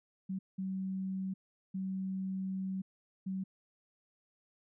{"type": "tone bursts at uneven times", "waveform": "sine", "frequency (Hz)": 190, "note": "F#3", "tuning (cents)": 46, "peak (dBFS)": -34, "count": 4, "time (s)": [[0.29, 0.39], [0.58, 1.34], [1.74, 2.82], [3.26, 3.44]], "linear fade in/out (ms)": 10, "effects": []}